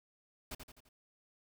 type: noise with echo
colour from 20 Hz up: pink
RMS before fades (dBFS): -43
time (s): 0.51-0.55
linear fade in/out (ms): 5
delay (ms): 85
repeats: 4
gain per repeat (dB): -6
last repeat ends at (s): 0.89
effects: none